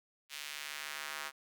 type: tone with high-pass filter sweep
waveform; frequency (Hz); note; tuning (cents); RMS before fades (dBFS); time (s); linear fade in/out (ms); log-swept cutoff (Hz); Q
square; 73.42; D2; 0; -43; 0.29-1.32; 50; 2700 to 1300; 1.2
effects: none